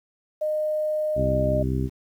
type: tone with pitch glide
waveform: sine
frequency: 613 to 608.4 Hz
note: D#5 to D#5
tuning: -26 to -39 cents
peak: -22 dBFS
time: 0.41-1.63 s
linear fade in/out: 10 ms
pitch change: -13 cents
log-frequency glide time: 1.17-1.3 s
type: harmonic tone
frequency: 65 Hz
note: C2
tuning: 11 cents flat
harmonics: 1 / 2 / 3 / 4 / 5 / 6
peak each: -27 / -26 / -32 / -30 / -34 / -33 dBFS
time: 1.15-1.9 s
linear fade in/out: 50 ms
effects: 9-bit